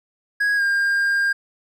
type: tone with pitch glide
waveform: triangle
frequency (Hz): 1655 to 1606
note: G#6 to G6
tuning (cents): -6 to +41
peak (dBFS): -15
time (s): 0.4-1.33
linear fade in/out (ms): 10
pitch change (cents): -53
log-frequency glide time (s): 0.56-0.62
effects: none